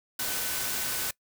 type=tone in noise; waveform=sine; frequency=1505 Hz; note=F#6; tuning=29 cents sharp; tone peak=-42 dBFS; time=0.19-1.11 s; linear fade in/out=5 ms; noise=white; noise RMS=-31 dBFS; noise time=0.19-1.11 s; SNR=-14 dB; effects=noise-tail reverb RT60 0.1 s tail -22 dB re dry